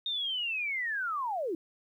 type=linear sweep; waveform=sine; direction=down; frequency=3700 to 302.8 Hz; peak=-30 dBFS; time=0.06-1.55 s; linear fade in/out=2 ms; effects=11-bit